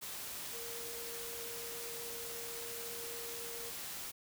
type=tone in noise; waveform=sine; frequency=467.2 Hz; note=A#4; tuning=4 cents sharp; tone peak=-48 dBFS; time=0.53-3.71 s; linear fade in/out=20 ms; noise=white; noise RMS=-44 dBFS; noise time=0.01-4.12 s; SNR=-7 dB; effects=none